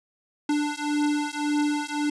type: beating tone pair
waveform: square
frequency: 294.4 / 296.2 Hz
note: D4 / D4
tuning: +4 / +15 cents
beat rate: 1.8 Hz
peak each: -27 / -27 dBFS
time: 0.49-2.1 s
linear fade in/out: 5 ms
effects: resampled to 22050 Hz